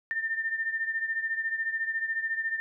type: beating tone pair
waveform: sine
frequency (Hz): 1800 / 1814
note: A6 / A#6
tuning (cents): +39 / -48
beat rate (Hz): 14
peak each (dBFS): -29 / -34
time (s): 0.11-2.6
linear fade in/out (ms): 0
effects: none